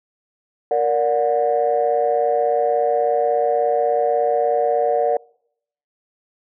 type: chord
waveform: sine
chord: Bb augmented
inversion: none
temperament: just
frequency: 466.2 / 582.7 / 728.4 Hz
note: Bb4 / D5 / F#5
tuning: 0 / -14 / -27 cents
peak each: -19 dBFS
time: 0.71-5.17 s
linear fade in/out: 2 ms
effects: noise-tail reverb RT60 0.7 s tail -26 dB re dry + tanh soft clip ceiling -8 dBFS